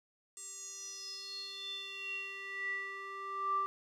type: tone with band-pass filter sweep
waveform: square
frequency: 392 Hz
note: G4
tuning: in tune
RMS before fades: -41 dBFS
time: 0.37-3.66 s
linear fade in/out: 0 ms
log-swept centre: 7900 to 1100 Hz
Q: 9.5
effects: none